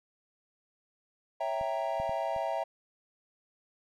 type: chord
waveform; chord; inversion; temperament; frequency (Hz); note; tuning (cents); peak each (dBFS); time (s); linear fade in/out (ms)
triangle; C# diminished seventh; none; equal; 554.4 / 659.3 / 784 / 932.3; C#5 / E5 / G5 / Bb5; 0 / 0 / 0 / 0; -36 / -31 / -34 / -35; 1.4-2.64; 10
type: clicks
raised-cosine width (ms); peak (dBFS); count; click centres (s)
5; -34 / -30 / -32 / -37; 4; 1.612 / 2 / 2.094 / 2.363
effects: none